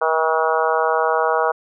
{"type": "harmonic tone", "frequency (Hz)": 160, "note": "D#3", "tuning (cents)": 49, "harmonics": [3, 4, 5, 6, 7, 8, 9], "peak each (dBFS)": [-21, -22, -23, -24, -24, -25, -26], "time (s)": [0.01, 1.52], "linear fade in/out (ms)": 10, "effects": []}